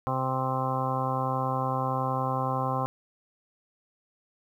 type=harmonic tone; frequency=130.81 Hz; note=C3; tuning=in tune; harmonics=1 / 2 / 3 / 4 / 5 / 6 / 7 / 8 / 9 / 10; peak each=-31 / -36 / -42 / -34 / -41 / -32 / -43 / -31 / -41 / -39 dBFS; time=0.07-2.86 s; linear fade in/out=0 ms; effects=10-bit